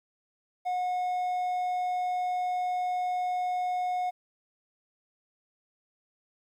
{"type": "tone", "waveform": "triangle", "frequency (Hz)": 726, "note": "F#5", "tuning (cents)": -33, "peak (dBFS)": -25, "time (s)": [0.65, 4.11], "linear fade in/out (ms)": 20, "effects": ["11-bit"]}